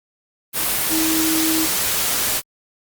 sine tone in noise, 320 Hz, D#4, 49 cents sharp, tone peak -19 dBFS, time 0.89-1.68 s, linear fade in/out 50 ms, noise white, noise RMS -20 dBFS, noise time 0.53-2.42 s, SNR -2 dB, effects Opus 32 kbps

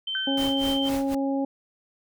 sine tone with pitch glide, 3102 to 3120 Hz, G7 to G7, -19 to -9 cents, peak -27 dBFS, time 0.07-0.89 s, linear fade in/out 5 ms, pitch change +10 cents, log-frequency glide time 0.42-0.61 s
sine tone with exponential decay, 1537 Hz, G6, 35 cents flat, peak -26 dBFS, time 0.15-0.66 s, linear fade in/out 1 ms, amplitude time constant 110 ms
harmonic tone, 273.7 Hz, C#4, 22 cents flat, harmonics 1 / 2 / 3, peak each -24 / -30 / -34 dBFS, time 0.27-1.45 s, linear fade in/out 5 ms
pink noise with tremolo, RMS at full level -34 dBFS, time 0.37-1.15 s, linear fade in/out 5 ms, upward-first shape sine, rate 4 Hz, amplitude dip 90%
effects none

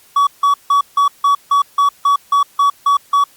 triangle tone bursts, 1133 Hz, C#6, 37 cents sharp, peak -7 dBFS, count 12, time 0.16-3.24 s, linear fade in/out 5 ms, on 110 ms, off 160 ms, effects white hiss -48 dBFS RMS until 3.36 s + Opus 48 kbps

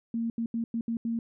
sine tone bursts at uneven times, 230.2 Hz, A#3, 22 cents flat, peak -27 dBFS, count 6, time 0.14-0.3 / 0.38-0.46 / 0.54-0.64 / 0.74-0.81 / 0.88-0.97 / 1.05-1.19 s, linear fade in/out 2 ms, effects none

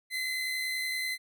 30% pulse tone pair together, 1975.5 / 2046 Hz, B6 / C7, 0 / -39 cents, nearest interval minor second, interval 61 cents, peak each -40 / -28 dBFS, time 0.1-1.18 s, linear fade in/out 50 ms, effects none

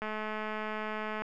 click train, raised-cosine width 0.5 ms, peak -22 dBFS, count 259, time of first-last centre 0.02-1.22 s, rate 215 Hz, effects none

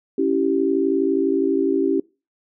sine chord, C# diminished, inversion none, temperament equal with one note detuned, 277.2 / 329.6 / 389.1 Hz, C#4 / E4 / G4, 0 / 0 / -13 cents, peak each -21 / -22 / -20 dBFS, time 0.18-2 s, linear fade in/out 5 ms, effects noise-tail reverb RT60 0.3 s tail -24 dB re dry

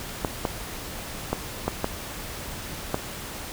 clicks, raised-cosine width 1 ms, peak -9 dBFS, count 6, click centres 0.248 / 0.452 / 1.33 / 1.68 / 1.844 / 2.944 s, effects pink hiss -36 dBFS RMS until 3.52 s

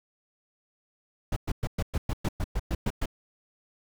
brown noise bursts, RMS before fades -27 dBFS, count 12, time 1.32-3.058 s, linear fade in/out 5 ms, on 44 ms, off 110 ms, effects none

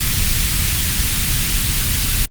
pink band-stop noise, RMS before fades -17 dBFS, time 0-2.26 s, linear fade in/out 10 ms, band 140 to 2400 Hz, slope 12 dB/octave, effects Opus 24 kbps

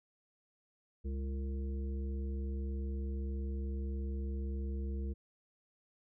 harmonic tone with a mistuned harmonic, 68.4 Hz, C#2, 23 cents flat, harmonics 1 / 3 / 5 / 7, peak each -35 / -45 / -49 / -52 dBFS, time 1.04-5.14 s, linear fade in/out 20 ms, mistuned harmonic 7, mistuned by -80 cents, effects none

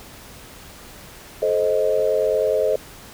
sine chord, A diminished, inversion none, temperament equal with one note detuned, 433.4 / 523.3 / 622.3 Hz, A4 / C5 / Eb5, -26 / 0 / 0 cents, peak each -21 dBFS, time 1.42-2.76 s, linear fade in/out 5 ms, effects pink hiss -42 dBFS RMS until 3.13 s

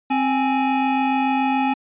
square tone pair together, 263 / 836 Hz, C4 / G#5, +9 / +11 cents, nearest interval octave + minor sixth, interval 2002 cents, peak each -21 dBFS, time 0.1-1.74 s, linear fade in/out 10 ms, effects resampled to 8000 Hz

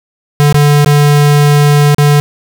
square tone with dropouts, 146.1 Hz, D3, 9 cents flat, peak -5 dBFS, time 0.4-2.2 s, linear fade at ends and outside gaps 0 ms, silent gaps 0.526-0.544 / 0.846-0.861 / 1.946-1.983 s, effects none

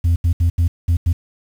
sine tone bursts at uneven times, 85 Hz, F2, 46 cents flat, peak -9 dBFS, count 6, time 0.04-0.16 / 0.24-0.33 / 0.4-0.5 / 0.58-0.68 / 0.88-0.97 / 1.06-1.13 s, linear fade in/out 10 ms, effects tanh soft clip ceiling -11 dBFS + 7-bit

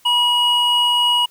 triangle tone pair together, 967.8 / 2900 Hz, B5 / F#7, -35 / -35 cents, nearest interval octave + perfect fifth, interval 1900 cents, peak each -17 / -13 dBFS, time 0.05-1.26 s, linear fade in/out 10 ms, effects white hiss -53 dBFS RMS until 1.3 s

